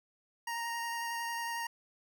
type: tone with vibrato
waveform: 25% pulse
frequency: 932.3 Hz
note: A#5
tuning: in tune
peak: -31 dBFS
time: 0.47-1.67 s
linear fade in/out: 5 ms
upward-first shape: square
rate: 11 Hz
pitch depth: 9 cents each way
effects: none